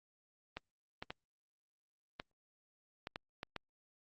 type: clicks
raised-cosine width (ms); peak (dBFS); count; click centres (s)
0.3; -25; 8; 0.57 / 1.025 / 1.105 / 2.199 / 3.071 / 3.159 / 3.431 / 3.563
effects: Opus 32 kbps